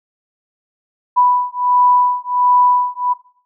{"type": "beating tone pair", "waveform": "sine", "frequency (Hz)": [987.8, 989.2], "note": ["B5", "B5"], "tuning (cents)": [0, 3], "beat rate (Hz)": 1.4, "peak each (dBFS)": -14, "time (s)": [1.16, 3.14], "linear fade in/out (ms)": 20, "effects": ["noise-tail reverb RT60 0.5 s tail -18 dB re dry"]}